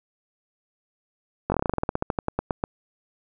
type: slowing click train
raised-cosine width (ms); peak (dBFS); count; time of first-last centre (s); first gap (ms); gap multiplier
1; -9; 20; 1.5-2.639; 20; 1.11
effects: none